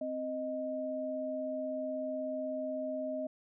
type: tone pair together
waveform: sine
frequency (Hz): 261.5 / 622.3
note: C4 / D#5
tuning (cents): -1 / 0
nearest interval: octave + minor third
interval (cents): 1501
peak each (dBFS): -39 / -35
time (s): 0.01-3.27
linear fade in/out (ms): 5
effects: none